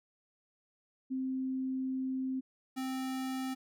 sine / square tone pair in turn, 261.6 / 261.6 Hz, C4 / C4, 0 / 0 cents, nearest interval unison, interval 0 cents, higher neither, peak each -32 / -35 dBFS, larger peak first, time 1.1-2.41 / 2.76-3.55 s, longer first, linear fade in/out 20 ms, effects none

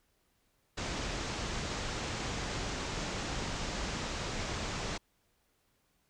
pink low-pass noise, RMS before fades -37 dBFS, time 0.77-4.98 s, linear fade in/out 10 ms, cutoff 7400 Hz, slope 48 dB/octave, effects pink hiss -74 dBFS RMS until 6.09 s

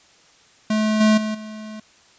square tone with level steps, 215.6 Hz, A3, 35 cents flat, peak -18 / -13 / -23 / -33 dBFS, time 0.7-1.8 s, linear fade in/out 5 ms, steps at 1 / 1.17 / 1.34 s, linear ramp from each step 10 ms, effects white hiss -53 dBFS RMS until 2.18 s + resampled to 16000 Hz

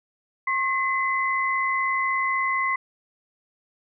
sine tone pair together, 1077.5 / 2034 Hz, C#6 / C7, -49 / -50 cents, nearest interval major seventh, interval 1099 cents, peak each -24 dBFS, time 0.47-2.76 s, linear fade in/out 5 ms, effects none

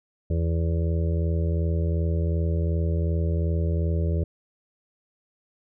harmonic tone, 82.7 Hz, E2, 6 cents sharp, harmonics 1 / 2 / 4 / 5 / 6 / 7, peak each -22 / -29 / -36 / -35 / -39 / -38 dBFS, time 0.3-4.24 s, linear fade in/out 5 ms, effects none

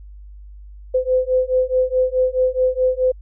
sine beating tone pair, 509 / 513.7 Hz, C5 / C5, -48 / -32 cents, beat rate 4.7 Hz, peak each -18 dBFS, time 0.94-3.12 s, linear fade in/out 10 ms, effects added 50 Hz sine -36 dBFS peak until 3.21 s

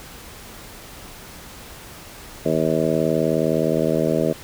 harmonic tone, 79.5 Hz, D#2, 38 cents sharp, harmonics 2 / 3 / 4 / 5 / 6 / 7 / 8, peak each -25 / -25 / -25 / -25 / -25 / -25 / -25 dBFS, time 2.45-4.33 s, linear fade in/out 10 ms, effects pink hiss -40 dBFS RMS until 4.43 s

